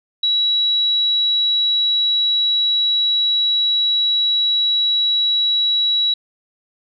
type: tone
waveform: sine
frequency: 3900 Hz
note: B7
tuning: 23 cents flat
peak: -14 dBFS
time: 0.23-6.14 s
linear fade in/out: 5 ms
effects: none